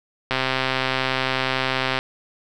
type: click train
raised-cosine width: 0.3 ms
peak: -5 dBFS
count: 221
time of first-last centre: 0.31-1.989 s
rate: 131 Hz
effects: none